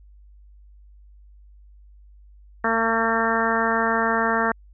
harmonic tone, 226.6 Hz, A#3, 49 cents flat, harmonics 1 / 2 / 3 / 4 / 5 / 6 / 7 / 8, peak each -27 / -27 / -27 / -27 / -27 / -27 / -27 / -27 dBFS, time 2.64-4.52 s, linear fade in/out 5 ms, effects added 50 Hz sine -46 dBFS peak until 4.73 s

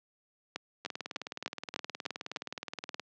two click trains, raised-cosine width 0.2 ms, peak -16 / -20 dBFS, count 7 / 42, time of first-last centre 0.56-2.362 / 0.85-2.997 s, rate 3.33 / 19.1 Hz, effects high-pass 200 Hz 12 dB/octave + low-pass 6000 Hz 12 dB/octave

